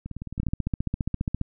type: two click trains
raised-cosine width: 5 ms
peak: -22 / -13 dBFS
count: 9 / 16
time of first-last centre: 0.06-0.486 / 0.4-1.414 s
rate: 18.8 / 14.8 Hz
effects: none